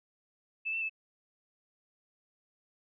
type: tone with pitch steps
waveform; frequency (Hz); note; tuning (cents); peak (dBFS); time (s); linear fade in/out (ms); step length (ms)
sine; 2628 / 2678 / 2619; E7 / E7 / E7; -6 / +27 / -12; -31; 0.65-0.896; 20; 82
effects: none